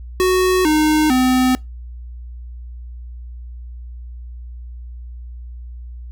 square tone with pitch steps, 369.8 / 307.4 / 255.5 Hz, F#4 / D#4 / C4, -1 / -21 / -41 cents, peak -13 dBFS, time 0.2-1.55 s, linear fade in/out 0 ms, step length 450 ms, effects noise-tail reverb RT60 0.2 s tail -23 dB re dry + added 60 Hz sine -30 dBFS peak until 6.11 s

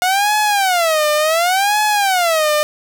sawtooth tone with vibrato, 714 Hz, F5, 38 cents sharp, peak -9 dBFS, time 0.02-2.63 s, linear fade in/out 0 ms, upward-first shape sine, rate 0.69 Hz, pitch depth 300 cents each way, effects none

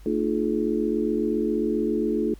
sine tone cluster, 225.4 / 300.9 / 348.3 / 424 Hz, A3 / D4 / F4 / G#4, +42 / +42 / -5 / +36 cents, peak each -27 dBFS, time 0.06-2.34 s, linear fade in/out 2 ms, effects added 50 Hz sine -43 dBFS peak until 2.39 s + pink hiss -57 dBFS RMS until 2.39 s

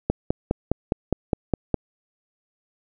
click train, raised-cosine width 2 ms, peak -6 dBFS, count 9, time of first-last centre 0.1-1.743 s, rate 4.87 Hz, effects none

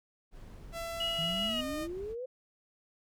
brown noise, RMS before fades -48 dBFS, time 0.31-2.16 s, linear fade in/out 50 ms
sawtooth tone with pitch glide, 670 to 610.9 Hz, E5 to D#5, +28 to -32 cents, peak -33 dBFS, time 0.72-1.88 s, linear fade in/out 50 ms, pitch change -160 cents, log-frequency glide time 1.46-1.64 s
sine tone with tremolo, 2896 Hz, F#7, 38 cents flat, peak -30 dBFS, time 1-1.61 s, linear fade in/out 5 ms, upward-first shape triangle, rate 5.1 Hz, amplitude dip 30%
sine exponential sweep, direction up, 154.7 to 523.3 Hz, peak -36 dBFS, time 1.18-2.26 s, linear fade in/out 10 ms
effects none

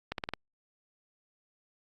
accelerating click train, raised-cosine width 0.3 ms, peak -17 dBFS, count 5, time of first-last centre 0.12-0.336 s, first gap 62 ms, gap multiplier 0.91, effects Opus 48 kbps

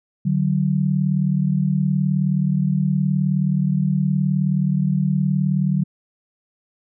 sine tone pair together, 148.5 / 187.6 Hz, D3 / F#3, +20 / +24 cents, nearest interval major third, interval 404 cents, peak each -19 dBFS, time 0.25-5.84 s, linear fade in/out 10 ms, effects none

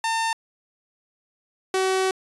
sawtooth tone pair in turn, 900 / 378.4 Hz, A5 / F#4, +39 / +39 cents, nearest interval octave + minor third, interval 1500 cents, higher first, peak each -18 / -16 dBFS, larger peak second, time 0.04-0.33 / 1.74-2.11 s, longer second, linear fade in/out 2 ms, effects resampled to 24000 Hz

